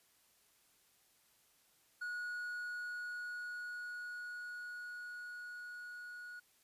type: tone with level ramp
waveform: triangle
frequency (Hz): 1455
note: F#6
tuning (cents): -29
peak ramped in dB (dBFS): -37 to -45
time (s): 2.01-6.4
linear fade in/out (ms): 10
effects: white hiss -71 dBFS RMS until 6.63 s + resampled to 32000 Hz